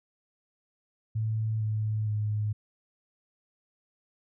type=tone with pitch steps; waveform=sine; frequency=110 / 107.92 / 105.89 Hz; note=A2 / A2 / G#2; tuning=0 / -33 / +34 cents; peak=-26 dBFS; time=1.15-2.53 s; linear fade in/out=10 ms; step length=460 ms; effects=none